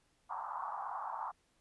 pink band-pass noise, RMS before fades -41 dBFS, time 0.29-1.32 s, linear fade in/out 20 ms, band 790 to 1200 Hz, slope 48 dB/octave, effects pink hiss -74 dBFS RMS until 1.6 s + resampled to 24000 Hz

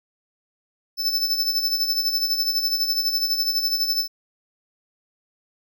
square tone with tremolo, 5274 Hz, E8, in tune, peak -18 dBFS, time 0.97-4.08 s, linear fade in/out 50 ms, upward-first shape sine, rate 12 Hz, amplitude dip 60%, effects none

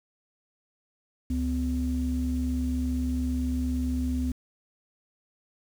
sine tone pair together, 70.1 / 252.5 Hz, C#2 / B3, +20 / +39 cents, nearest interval octave + minor seventh, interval 2219 cents, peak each -27 dBFS, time 1.3-4.32 s, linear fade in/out 5 ms, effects tanh soft clip ceiling -18 dBFS + 8-bit

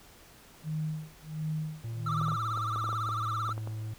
sine tone with tremolo, 155.56 Hz, D#3, in tune, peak -29 dBFS, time 0.63-2.38 s, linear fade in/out 50 ms, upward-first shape sine, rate 1.4 Hz, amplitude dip 100%
triangle tone with pitch glide, 114.4 to 109.04 Hz, A#2 to A2, -32 to -15 cents, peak -32 dBFS, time 1.84-3.94 s, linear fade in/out 5 ms, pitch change -83 cents, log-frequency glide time 2.03-2.65 s
triangle tone with vibrato, 1257 Hz, D#6, 17 cents sharp, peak -29 dBFS, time 2.06-3.53 s, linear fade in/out 5 ms, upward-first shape sine, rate 18 Hz, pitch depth 140 cents each way
clicks, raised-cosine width 1 ms, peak -28 dBFS, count 12, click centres 2.214 / 2.283 / 2.319 / 2.575 / 2.76 / 2.842 / 2.891 / 2.929 / 3.09 / 3.492 / 3.579 / 3.674 s
effects pink hiss -55 dBFS RMS until 3.98 s

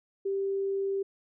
sine tone, 392 Hz, G4, in tune, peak -27 dBFS, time 0.25-1.03 s, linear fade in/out 10 ms, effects none

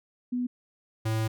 sine / square tone pair in turn, 246.9 / 110.71 Hz, B3 / A2, 0 / +11 cents, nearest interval octave + major second, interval 1389 cents, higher first, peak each -26 dBFS, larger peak neither, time 0.32-0.47 / 1.05-1.28 s, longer second, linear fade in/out 10 ms, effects none

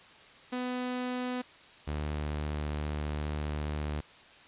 sawtooth tone pair in turn, 250 / 74.8 Hz, B3 / D2, +21 / +32 cents, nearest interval octave + major sixth, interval 2089 cents, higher first, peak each -28 dBFS, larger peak neither, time 0.52-1.42 / 1.87-4.01 s, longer second, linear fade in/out 10 ms, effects white hiss -54 dBFS RMS until 4.47 s + resampled to 8000 Hz

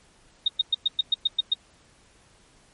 sine tone bursts, 3712 Hz, A#7, 8 cents flat, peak -17 dBFS, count 9, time 0.46-1.538 s, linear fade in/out 5 ms, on 22 ms, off 110 ms, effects pink hiss -58 dBFS RMS until 2.73 s + MP3 48 kbps

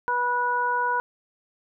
harmonic tone, 488.8 Hz, B4, 18 cents flat, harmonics 1 / 2 / 3, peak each -32 / -23 / -27 dBFS, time 0.08-1 s, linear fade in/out 0 ms, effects none

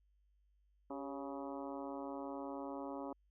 harmonic tone with a mistuned harmonic, 139.2 Hz, C#3, 8 cents sharp, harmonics 2 / 3 / 4 / 5 / 6 / 7 / 8 / 9, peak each -45 / -50 / -48 / -52 / -52 / -52 / -56 / -58 dBFS, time 0.9-3.13 s, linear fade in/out 5 ms, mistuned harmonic 3, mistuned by -83 cents, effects added 50 Hz sine -70 dBFS peak until 3.3 s

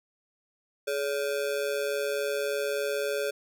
square ring-modulated tone, 493.9 Hz, B4, in tune, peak -25 dBFS, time 0.87-3.31 s, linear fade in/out 10 ms, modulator 71.7 Hz, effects none

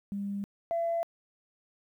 sine tone pair in turn, 200.4 / 674.1 Hz, G3 / E5, +38 / +39 cents, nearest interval octave + major sixth, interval 2101 cents, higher second, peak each -31 / -26 dBFS, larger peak second, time 0.12-0.44 / 0.71-1.03 s, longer neither, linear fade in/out 0 ms, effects tanh soft clip ceiling -23 dBFS + 11-bit

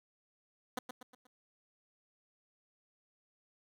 10% pulse tone with echo, 251.2 Hz, B3, 30 cents sharp, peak -26 dBFS, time 0.77-0.79 s, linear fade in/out 5 ms, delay 120 ms, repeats 4, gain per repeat -7 dB, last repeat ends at 1.27 s, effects none

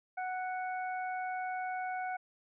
harmonic tone, 740 Hz, F#5, in tune, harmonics 1 / 2 / 3, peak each -35 / -42 / -47 dBFS, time 0.17-2.17 s, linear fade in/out 10 ms, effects none

